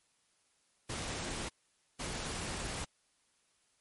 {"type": "noise bursts at uneven times", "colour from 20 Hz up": "pink", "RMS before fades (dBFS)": -39, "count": 2, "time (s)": [[0.89, 1.49], [1.99, 2.85]], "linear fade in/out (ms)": 10, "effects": ["white hiss -73 dBFS RMS until 3.8 s", "MP3 48 kbps"]}